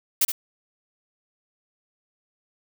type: noise with echo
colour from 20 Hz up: blue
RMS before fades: -19 dBFS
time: 0.21-0.25 s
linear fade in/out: 5 ms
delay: 70 ms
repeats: 1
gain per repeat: -8 dB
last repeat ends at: 0.32 s
effects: none